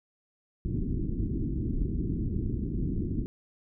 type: low-pass noise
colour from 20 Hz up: pink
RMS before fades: -30 dBFS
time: 0.65-3.26 s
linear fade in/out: 0 ms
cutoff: 350 Hz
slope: 48 dB/octave
effects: none